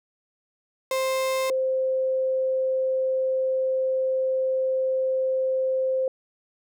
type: tone pair in turn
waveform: 35% pulse / sine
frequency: 525 / 522.8 Hz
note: C5 / C5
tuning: +6 / -1 cents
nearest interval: unison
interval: 7 cents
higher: first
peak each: -21 dBFS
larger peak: neither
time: 0.91-1.5 / 1.5-6.08 s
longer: second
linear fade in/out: 2 ms
effects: none